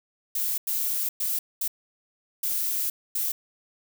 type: noise bursts at uneven times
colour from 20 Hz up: violet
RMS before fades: -27 dBFS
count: 6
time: 0.35-0.58 / 0.67-1.09 / 1.2-1.39 / 1.61-1.68 / 2.43-2.9 / 3.15-3.32 s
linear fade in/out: 5 ms
effects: none